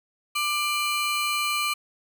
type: ring-modulated tone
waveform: 30% pulse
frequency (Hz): 1783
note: A6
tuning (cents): +22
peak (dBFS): -18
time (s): 0.35-1.74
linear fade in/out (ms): 10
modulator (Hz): 598
effects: none